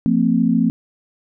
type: chord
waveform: sine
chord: F suspended fourth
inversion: none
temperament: equal with one note detuned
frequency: 174.61 / 227.5 / 261.6 Hz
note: F3 / Bb3 / C4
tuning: 0 / -42 / 0 cents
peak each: -19 / -16 / -18 dBFS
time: 0.06-0.7 s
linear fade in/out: 0 ms
effects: none